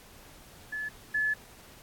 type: tone pair in turn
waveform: sine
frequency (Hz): 1721 / 1721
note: A6 / A6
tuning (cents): -39 / -39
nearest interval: unison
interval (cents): 0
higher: neither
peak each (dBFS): -32 / -25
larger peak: second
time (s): 0.72-0.89 / 1.14-1.34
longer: second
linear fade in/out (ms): 10
effects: pink hiss -53 dBFS RMS until 1.82 s + AAC 64 kbps